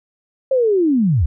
sine linear sweep, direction down, 544 to 61.74 Hz, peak -12 dBFS, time 0.51-1.26 s, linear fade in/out 5 ms, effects none

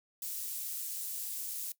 pink high-pass noise, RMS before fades -39 dBFS, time 0.22-1.72 s, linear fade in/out 2 ms, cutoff 10000 Hz, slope 12 dB/octave, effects noise-tail reverb RT60 0.1 s tail -19 dB re dry

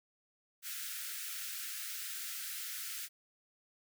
white high-pass noise, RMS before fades -42 dBFS, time 0.62-3.09 s, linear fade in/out 50 ms, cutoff 1300 Hz, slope 96 dB/octave, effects none

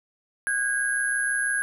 sine tone cluster, 1510 / 1636 / 10610 Hz, F#6 / G#6 / E9, +35 / -26 / +10 cents, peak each -30 / -24 / -30 dBFS, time 0.47-1.62 s, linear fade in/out 0 ms, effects none

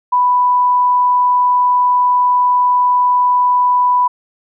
sine tone, 990 Hz, B5, 4 cents sharp, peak -9 dBFS, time 0.12-4.08 s, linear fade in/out 10 ms, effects none

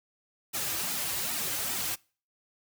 white noise with flanger, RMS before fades -32 dBFS, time 0.53-1.96 s, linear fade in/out 20 ms, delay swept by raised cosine 1.8 to 4.7 ms, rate 2.5 Hz, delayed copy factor -0.9, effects noise-tail reverb RT60 0.4 s tail -25 dB re dry

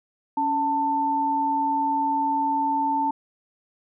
sine tone pair together, 280.3 / 890 Hz, C#4 / A5, +19 / +20 cents, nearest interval octave + minor sixth, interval 2001 cents, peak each -28 / -21 dBFS, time 0.37-3.11 s, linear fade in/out 5 ms, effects none

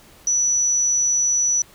sine tone, 5920 Hz, F#8, in tune, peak -16 dBFS, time 0.27-1.62 s, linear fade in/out 2 ms, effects pink hiss -49 dBFS RMS until 1.74 s

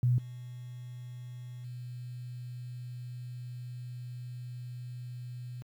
sine tone with level steps, 123.3 Hz, B2, 2 cents flat, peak -22 / -40 / -38 dBFS, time 0.03-5.62 s, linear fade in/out 0 ms, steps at 0.18 / 1.64 s, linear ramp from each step 2 ms, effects high-pass 80 Hz 12 dB/octave + 10-bit

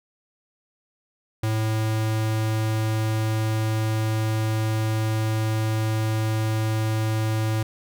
square tone, 109.7 Hz, A2, 5 cents flat, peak -22 dBFS, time 1.43-7.63 s, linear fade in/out 5 ms, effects none

